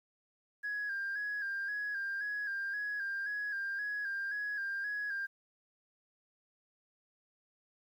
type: tone with vibrato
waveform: sine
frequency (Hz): 1634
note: G#6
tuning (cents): -29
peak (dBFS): -33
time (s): 0.63-5.27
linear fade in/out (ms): 20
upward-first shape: square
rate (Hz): 1.9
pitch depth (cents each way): 41
effects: tanh soft clip ceiling -31 dBFS + 11-bit